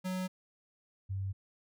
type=tone pair in turn; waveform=square / sine; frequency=185 / 96.76 Hz; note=F#3 / G2; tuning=0 / -22 cents; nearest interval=major seventh; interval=1122 cents; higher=first; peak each=-34 / -33 dBFS; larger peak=second; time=0.04-0.28 / 1.09-1.33 s; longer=neither; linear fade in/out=20 ms; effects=none